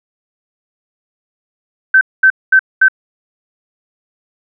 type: tone bursts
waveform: sine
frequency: 1542 Hz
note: G6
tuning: 29 cents flat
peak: -4 dBFS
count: 4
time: 1.94-2.884 s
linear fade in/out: 5 ms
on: 71 ms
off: 220 ms
effects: none